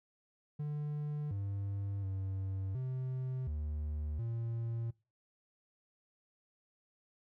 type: tone with pitch steps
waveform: triangle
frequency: 148.4 / 99.5 / 96.1 / 129.3 / 75 / 115.6 Hz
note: D3 / G2 / G2 / C3 / D2 / A#2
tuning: +18 / +26 / -34 / -20 / +37 / -14 cents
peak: -33 dBFS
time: 0.59-4.91 s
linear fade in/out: 10 ms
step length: 720 ms
effects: noise-tail reverb RT60 0.3 s tail -23 dB re dry